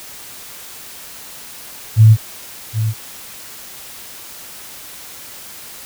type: tone with echo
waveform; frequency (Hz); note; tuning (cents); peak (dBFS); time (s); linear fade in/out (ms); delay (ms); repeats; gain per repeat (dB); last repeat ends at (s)
sine; 110; A2; 0; -3; 1.96-2.17; 50; 770; 1; -11; 2.94
effects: white hiss -35 dBFS RMS until 5.85 s